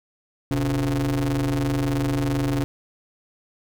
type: ring-modulated tone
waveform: 40% pulse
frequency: 78.2 Hz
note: D#2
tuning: 9 cents sharp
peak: -17 dBFS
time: 0.51-2.64 s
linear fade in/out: 0 ms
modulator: 207 Hz
effects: none